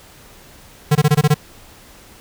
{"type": "tone bursts", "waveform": "square", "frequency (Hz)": 150, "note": "D3", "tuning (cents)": 37, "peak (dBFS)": -10, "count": 7, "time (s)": [0.91, 1.344], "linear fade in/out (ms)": 10, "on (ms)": 44, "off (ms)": 21, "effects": ["pink hiss -44 dBFS RMS until 2.2 s"]}